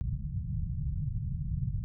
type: low-pass noise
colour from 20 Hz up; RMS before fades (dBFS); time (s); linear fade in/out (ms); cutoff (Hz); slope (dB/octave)
white; -33; 0.01-1.84; 0; 160; 48
effects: none